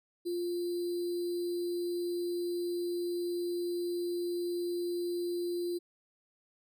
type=tone with sample-and-hold; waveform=sine; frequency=349.2 Hz; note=F4; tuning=in tune; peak=-31 dBFS; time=0.25-5.79 s; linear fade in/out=20 ms; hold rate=4410 Hz; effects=none